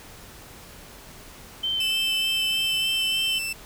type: tone with vibrato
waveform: sine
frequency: 3082 Hz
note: G7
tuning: 30 cents flat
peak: -23 dBFS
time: 1.63-3.39 s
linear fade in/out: 10 ms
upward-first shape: sine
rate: 3.3 Hz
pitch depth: 18 cents each way
type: tone with pitch glide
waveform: sawtooth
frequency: 2637 to 2663 Hz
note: E7 to E7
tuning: 0 to +17 cents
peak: -24 dBFS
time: 1.8-3.53 s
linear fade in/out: 5 ms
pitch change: +17 cents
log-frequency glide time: 2.52-3.36 s
effects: pink hiss -45 dBFS RMS until 3.65 s